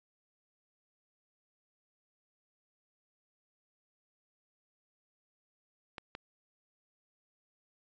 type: clicks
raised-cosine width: 0.3 ms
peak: -25 dBFS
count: 2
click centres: 5.982 / 6.151 s
effects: resampled to 16000 Hz